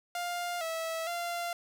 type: tone with pitch steps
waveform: sawtooth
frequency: 702 / 652 / 692 Hz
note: F5 / E5 / F5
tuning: +9 / -19 / -16 cents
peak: -29 dBFS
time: 0.15-1.53 s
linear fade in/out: 2 ms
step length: 460 ms
effects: none